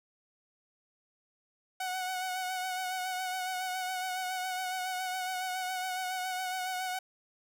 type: tone with vibrato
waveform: sawtooth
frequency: 741 Hz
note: F#5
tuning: 2 cents sharp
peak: -29 dBFS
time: 1.8-6.99 s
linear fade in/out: 5 ms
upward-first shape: sine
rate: 7.2 Hz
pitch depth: 29 cents each way
effects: none